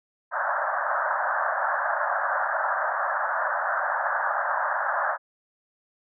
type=band-pass noise; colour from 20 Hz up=white; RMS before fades=-26 dBFS; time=0.31-5.18 s; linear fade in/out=50 ms; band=570 to 1700 Hz; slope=96 dB/octave; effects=none

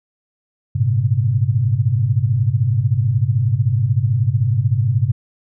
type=tone cluster; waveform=sine; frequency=102.2 / 115.5 / 131.6 Hz; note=G#2 / A#2 / C3; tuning=-27 / -16 / +10 cents; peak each=-18 dBFS; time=0.75-5.12 s; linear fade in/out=10 ms; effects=none

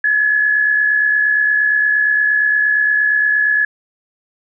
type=tone with amplitude modulation; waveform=sine; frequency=1700 Hz; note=G#6; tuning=40 cents sharp; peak=-9 dBFS; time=0.04-3.65 s; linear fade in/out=5 ms; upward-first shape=sine; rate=68.6 Hz; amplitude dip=50%; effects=none

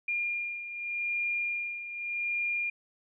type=beating tone pair; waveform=sine; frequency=2409 / 2409.84 Hz; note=D7 / D7; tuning=+43 / +44 cents; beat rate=0.84 Hz; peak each=-31 / -37 dBFS; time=0.08-2.7 s; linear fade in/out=5 ms; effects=none

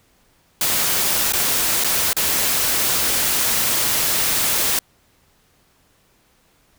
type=noise with dropouts; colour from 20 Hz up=white; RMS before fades=-19 dBFS; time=0.61-4.79 s; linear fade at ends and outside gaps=2 ms; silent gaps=1.323-1.334 / 1.839-1.844 / 2.131-2.166 s; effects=pink hiss -59 dBFS RMS until 6.78 s

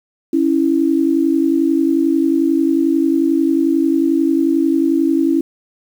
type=tone pair together; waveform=sine; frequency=277.2 / 328.4 Hz; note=C#4 / E4; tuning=0 / -6 cents; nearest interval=minor third; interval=294 cents; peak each=-15 / -14 dBFS; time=0.33-5.41 s; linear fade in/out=5 ms; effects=7-bit

